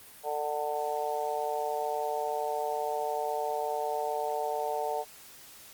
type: harmonic tone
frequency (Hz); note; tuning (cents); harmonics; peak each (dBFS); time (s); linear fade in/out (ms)
148.9; D3; +24; 3 / 4 / 5 / 6; -35 / -35 / -33 / -36; 0.23-5.05; 50
effects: white hiss -51 dBFS RMS until 5.73 s + Opus 32 kbps